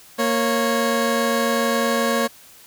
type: tone pair together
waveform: 20% pulse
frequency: 231.7 / 551 Hz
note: A#3 / C#5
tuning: -10 / -11 cents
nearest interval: octave + minor third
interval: 1499 cents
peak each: -16 dBFS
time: 0.18-2.28 s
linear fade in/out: 20 ms
effects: white hiss -47 dBFS RMS until 2.66 s

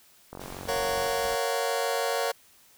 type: click train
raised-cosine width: 1 ms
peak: -25 dBFS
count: 35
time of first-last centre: 0.33-1.064 s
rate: 46.3 Hz
type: noise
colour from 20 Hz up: pink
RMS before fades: -43 dBFS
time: 0.39-1.36 s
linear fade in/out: 20 ms
type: chord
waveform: sawtooth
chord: Gb major seventh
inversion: first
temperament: just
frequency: 462.5 / 555 / 693.7 / 740 Hz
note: Bb4 / Db5 / F5 / Gb5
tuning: -14 / +2 / -12 / 0 cents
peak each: -26 / -26 / -29 / -29 dBFS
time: 0.68-2.32 s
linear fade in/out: 10 ms
effects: white hiss -58 dBFS RMS until 2.77 s

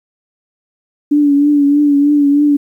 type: tone with vibrato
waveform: sine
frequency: 288.5 Hz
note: D4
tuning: 31 cents flat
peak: -7 dBFS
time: 1.11-2.57 s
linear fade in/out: 10 ms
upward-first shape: triangle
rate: 3.2 Hz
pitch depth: 46 cents each way
effects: 8-bit

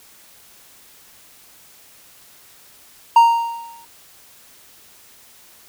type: tone with exponential decay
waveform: triangle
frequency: 929 Hz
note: A#5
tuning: 6 cents flat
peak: -3 dBFS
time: 3.16-3.85 s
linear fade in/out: 5 ms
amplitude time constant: 150 ms
effects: white hiss -48 dBFS RMS until 5.68 s

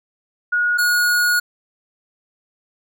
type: tone pair in turn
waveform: sine / square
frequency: 1447 / 1447 Hz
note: F#6 / F#6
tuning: -39 / -39 cents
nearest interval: unison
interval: 0 cents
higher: neither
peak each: -15 / -15 dBFS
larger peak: neither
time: 0.52-0.78 / 0.78-1.4 s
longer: second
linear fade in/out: 10 ms
effects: none

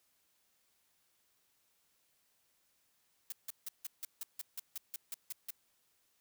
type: noise bursts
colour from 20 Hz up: blue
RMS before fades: -41 dBFS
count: 13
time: 3.3-5.506 s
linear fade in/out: 2 ms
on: 22 ms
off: 160 ms
effects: white hiss -75 dBFS RMS until 6.2 s

